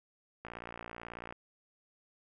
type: click train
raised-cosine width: 0.5 ms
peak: -28 dBFS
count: 52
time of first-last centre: 0.45-1.325 s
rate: 58.3 Hz
effects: none